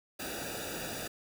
pink noise with comb filter, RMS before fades -39 dBFS, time 0.19-1.08 s, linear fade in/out 10 ms, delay 0.94 ms, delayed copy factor -0.9, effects none

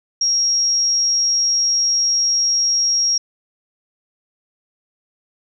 sine tone, 5600 Hz, F8, 4 cents sharp, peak -14 dBFS, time 0.21-3.18 s, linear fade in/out 5 ms, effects none

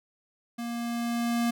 square tone with level ramp, 235.5 Hz, A#3, 18 cents sharp, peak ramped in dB -33 to -24 dBFS, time 0.58-1.51 s, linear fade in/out 10 ms, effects none

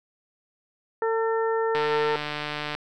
harmonic tone, 450 Hz, A4, 39 cents sharp, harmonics 1 / 2 / 3 / 4, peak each -23 / -29 / -33 / -35 dBFS, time 1.02-2.16 s, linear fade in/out 2 ms
click train, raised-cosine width 0.3 ms, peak -14 dBFS, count 150, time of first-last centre 1.75-2.75 s, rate 149 Hz
effects none

